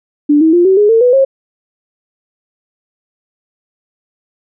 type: tone with pitch steps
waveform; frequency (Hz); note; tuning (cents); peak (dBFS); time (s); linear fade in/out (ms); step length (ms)
sine; 293.7 / 320.3 / 349.3 / 380.9 / 415.4 / 452.9 / 493.9 / 538.6; D4 / E4 / F4 / G4 / G#4 / A#4 / B4 / C#5; 0 / -50 / 0 / -50 / 0 / -50 / 0 / -50; -5; 0.29-1.25; 10; 120
effects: none